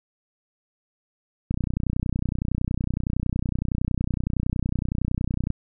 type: click train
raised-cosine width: 5 ms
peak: -12 dBFS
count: 124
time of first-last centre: 1.51-5.504 s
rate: 30.8 Hz
effects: none